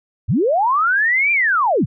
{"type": "linear two-way sweep", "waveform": "sine", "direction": "up then down", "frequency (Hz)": [69.5, 2405, 69.5], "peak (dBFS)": -13, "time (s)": [0.28, 1.86], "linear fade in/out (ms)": 20, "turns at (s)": 1.32, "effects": []}